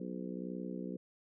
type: harmonic tone with a mistuned harmonic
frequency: 61.74 Hz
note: B1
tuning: in tune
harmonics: 3 / 4 / 5 / 6 / 7 / 8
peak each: -42 / -44 / -46 / -48 / -49 / -50 dBFS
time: 0-0.97 s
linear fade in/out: 5 ms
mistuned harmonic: 8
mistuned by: +49 cents
effects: none